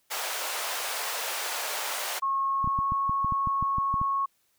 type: high-pass noise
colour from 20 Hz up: pink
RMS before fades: -32 dBFS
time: 0.1-2.2 s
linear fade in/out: 20 ms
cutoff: 580 Hz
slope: 24 dB/octave
type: tone with pitch glide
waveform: sine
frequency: 1088 to 1099.4 Hz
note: C#6 to C#6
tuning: -33 to -15 cents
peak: -24 dBFS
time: 2.22-4.26 s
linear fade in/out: 10 ms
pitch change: +18 cents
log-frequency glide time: 2.46-2.86 s
type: clicks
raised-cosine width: 5 ms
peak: -21 dBFS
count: 12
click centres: 2.644 / 2.675 / 2.789 / 2.921 / 3.095 / 3.246 / 3.323 / 3.473 / 3.626 / 3.784 / 3.941 / 4.015 s
effects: white hiss -70 dBFS RMS until 4.58 s